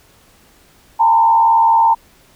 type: tone with frequency modulation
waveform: sine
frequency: 909 Hz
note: A#5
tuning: 44 cents flat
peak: -8 dBFS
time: 0.99-1.95 s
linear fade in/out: 20 ms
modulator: 79.8 Hz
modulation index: 0.68
effects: pink hiss -50 dBFS RMS until 2.35 s